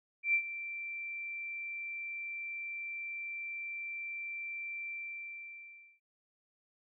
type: tone with ADSR envelope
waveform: sine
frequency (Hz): 2349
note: D7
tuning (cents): 0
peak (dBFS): -24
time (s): 0.23-6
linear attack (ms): 110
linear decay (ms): 77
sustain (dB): -14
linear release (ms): 1100
effects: none